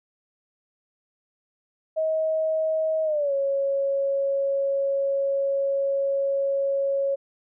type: tone with pitch glide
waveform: sine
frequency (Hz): 634 to 551.9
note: D#5 to C#5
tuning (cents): +32 to -8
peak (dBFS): -21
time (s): 1.96-7.16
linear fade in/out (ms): 20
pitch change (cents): -240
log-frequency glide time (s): 3.04-3.33
effects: none